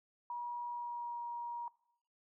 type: tone with pitch glide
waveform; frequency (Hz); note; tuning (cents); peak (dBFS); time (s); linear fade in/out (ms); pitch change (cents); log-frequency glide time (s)
sine; 960 to 949.5; B5 to A#5; -49 to +32; -38; 0.3-1.68; 2; -19; 0.7-1.21
effects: noise-tail reverb RT60 0.7 s tail -21 dB re dry